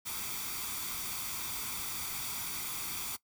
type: noise with comb filter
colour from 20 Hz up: white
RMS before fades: -38 dBFS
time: 0.05-3.17 s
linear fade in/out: 20 ms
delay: 0.86 ms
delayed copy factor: +0.6
effects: noise-tail reverb RT60 0.1 s tail -19 dB re dry